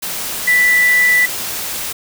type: tone in noise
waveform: sine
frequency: 1975.5 Hz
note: B6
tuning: in tune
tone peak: -9 dBFS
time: 0.47-1.26 s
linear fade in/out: 10 ms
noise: white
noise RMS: -23 dBFS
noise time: 0.02-1.93 s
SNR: +11 dB
effects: none